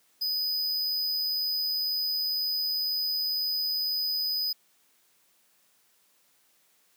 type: tone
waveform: square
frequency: 4991 Hz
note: D#8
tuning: 5 cents sharp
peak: -27 dBFS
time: 0.21-4.53 s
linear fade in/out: 10 ms
effects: white hiss -66 dBFS RMS until 6.96 s + high-pass 150 Hz 12 dB/octave